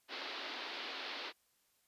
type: band-pass noise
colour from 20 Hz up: white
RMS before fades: -44 dBFS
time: 0.08-1.33 s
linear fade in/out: 50 ms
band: 260 to 4500 Hz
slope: 48 dB/octave
effects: white hiss -75 dBFS RMS until 1.87 s + resampled to 32000 Hz